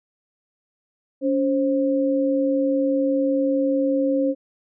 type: tone pair together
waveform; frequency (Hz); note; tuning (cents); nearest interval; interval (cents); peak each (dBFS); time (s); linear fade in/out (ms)
sine; 281 / 530; C#4 / C5; +24 / +22; major seventh; 1098; -20 / -21; 1.21-4.35; 50
effects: none